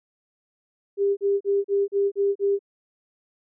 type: tone bursts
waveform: sine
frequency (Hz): 399.4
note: G4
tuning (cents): +32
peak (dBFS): -18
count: 7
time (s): 0.97-2.592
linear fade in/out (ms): 50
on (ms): 200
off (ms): 37
effects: none